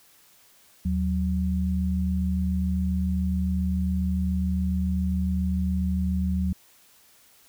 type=tone pair together; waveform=sine; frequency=77.78 / 185 Hz; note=D#2 / F#3; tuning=0 / 0 cents; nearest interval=octave + minor third; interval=1500 cents; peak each=-25 / -25 dBFS; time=0.85-6.53 s; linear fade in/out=5 ms; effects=white hiss -57 dBFS RMS until 7.48 s